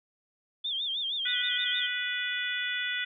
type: tone with vibrato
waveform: sine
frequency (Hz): 3392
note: G#7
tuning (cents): +36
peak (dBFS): -29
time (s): 0.64-1.87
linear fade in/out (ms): 10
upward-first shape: sine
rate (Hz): 6.4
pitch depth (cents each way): 130
type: harmonic tone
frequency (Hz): 492.4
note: B4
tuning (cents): -5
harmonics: 3 / 4 / 5 / 6 / 7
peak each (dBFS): -34 / -34 / -38 / -39 / -35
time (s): 1.25-3.05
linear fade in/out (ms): 10
effects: none